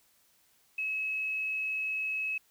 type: tone with quantisation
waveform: sine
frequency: 2574 Hz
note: E7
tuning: 42 cents flat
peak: -30 dBFS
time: 0.78-2.38 s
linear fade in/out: 5 ms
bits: 10
effects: white hiss -67 dBFS RMS until 2.5 s